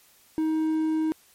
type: tone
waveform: triangle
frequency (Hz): 315.3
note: D#4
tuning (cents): +23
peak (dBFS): -20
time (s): 0.38-1.12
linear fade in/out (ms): 0
effects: white hiss -58 dBFS RMS until 1.34 s + MP3 64 kbps